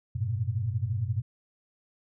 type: tone cluster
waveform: sine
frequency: 95.9 / 110.5 / 122 Hz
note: G2 / A2 / B2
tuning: -37 / +8 / -21 cents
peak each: -31 dBFS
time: 0.15-1.22 s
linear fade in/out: 10 ms
effects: none